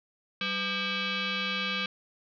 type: tone with frequency modulation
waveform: sine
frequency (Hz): 505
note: B4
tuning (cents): +39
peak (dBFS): -28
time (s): 0.41-1.86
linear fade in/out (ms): 2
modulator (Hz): 698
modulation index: 5
effects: none